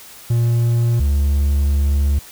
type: tone pair in turn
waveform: triangle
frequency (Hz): 117.9 / 70.92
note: A#2 / C#2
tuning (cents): +20 / +40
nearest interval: major sixth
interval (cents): 880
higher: first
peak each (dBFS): -11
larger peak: neither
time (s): 0.3-1 / 1-2.19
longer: second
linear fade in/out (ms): 5
effects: white hiss -40 dBFS RMS until 2.31 s